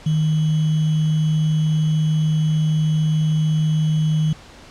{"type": "tone with sample-and-hold", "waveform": "sine", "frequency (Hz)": 155.56, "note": "D#3", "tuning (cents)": 0, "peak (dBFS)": -15, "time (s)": [0.06, 4.33], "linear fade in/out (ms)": 5, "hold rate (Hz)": 3150, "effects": ["pink hiss -43 dBFS RMS until 4.7 s", "low-pass 6000 Hz 12 dB/octave"]}